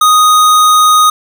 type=tone; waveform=square; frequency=1244.5 Hz; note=D#6; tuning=in tune; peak=-5 dBFS; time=0.01-1.1 s; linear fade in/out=5 ms; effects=none